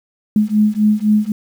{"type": "beating tone pair", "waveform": "sine", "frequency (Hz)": [210, 213.9], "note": ["G#3", "A3"], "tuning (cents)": [19, -49], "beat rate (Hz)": 3.9, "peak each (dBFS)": -14, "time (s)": [0.36, 1.32], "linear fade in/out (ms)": 2, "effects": ["7-bit"]}